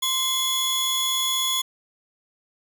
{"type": "tone pair together", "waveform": "sawtooth", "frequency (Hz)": [1046.5, 3384], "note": ["C6", "G#7"], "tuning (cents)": [0, 32], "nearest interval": "octave + minor sixth", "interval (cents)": 2032, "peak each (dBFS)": [-26, -19], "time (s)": [0.02, 1.62], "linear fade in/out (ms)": 10, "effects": []}